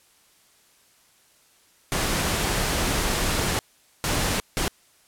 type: noise bursts at uneven times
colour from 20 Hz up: pink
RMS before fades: -24 dBFS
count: 3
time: 1.92-3.59 / 4.04-4.4 / 4.57-4.68 s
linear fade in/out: 0 ms
effects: white hiss -59 dBFS RMS until 5.07 s + low-pass 12000 Hz 12 dB/octave